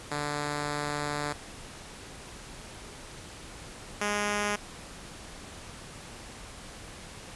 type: tone pair in turn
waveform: 5% pulse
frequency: 146.83 / 206.6 Hz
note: D3 / G#3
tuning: 0 / -9 cents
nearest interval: tritone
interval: 591 cents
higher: second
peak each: -19 / -16 dBFS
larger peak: second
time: 0.11-1.33 / 4.01-4.56 s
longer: first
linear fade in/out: 5 ms
effects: pink hiss -45 dBFS RMS until 7.35 s + resampled to 24000 Hz